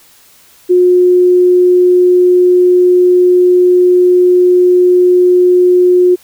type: tone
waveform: sine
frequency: 360 Hz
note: F#4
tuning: 47 cents flat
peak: -4 dBFS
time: 0.69-6.16 s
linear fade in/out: 20 ms
effects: white hiss -44 dBFS RMS until 6.23 s